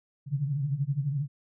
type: tone cluster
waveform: sine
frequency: 130.9 / 141.7 / 154.1 Hz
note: C3 / C#3 / D#3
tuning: +1 / +38 / -16 cents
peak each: -33 / -28 / -35 dBFS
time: 0.26-1.28 s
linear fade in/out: 50 ms
effects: none